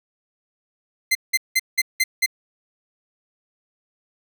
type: tone bursts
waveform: sawtooth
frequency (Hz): 2074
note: C7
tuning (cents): -16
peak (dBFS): -12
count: 6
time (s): 1.11-2.262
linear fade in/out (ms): 10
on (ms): 42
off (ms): 180
effects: none